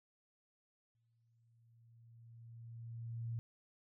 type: tone with exponential growth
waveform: sine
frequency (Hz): 115.8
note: A#2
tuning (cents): -11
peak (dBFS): -37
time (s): 0.95-3.39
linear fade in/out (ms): 0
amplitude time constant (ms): 530
effects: none